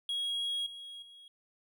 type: tone with level steps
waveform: triangle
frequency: 3301 Hz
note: G#7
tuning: 11 cents flat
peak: -30 / -42 / -50 dBFS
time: 0.09-1.28 s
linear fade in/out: 2 ms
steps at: 0.66 / 1.02 s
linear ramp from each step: 5 ms
effects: none